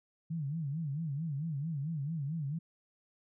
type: tone with vibrato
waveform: sine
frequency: 151.2 Hz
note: D#3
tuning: 49 cents flat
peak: -33 dBFS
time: 0.3-2.59 s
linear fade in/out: 10 ms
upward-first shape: sine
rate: 4.5 Hz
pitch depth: 180 cents each way
effects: none